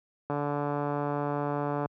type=click train; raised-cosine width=1 ms; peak=-17 dBFS; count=227; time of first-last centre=0.3-1.859 s; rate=145 Hz; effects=high-pass 80 Hz 12 dB/octave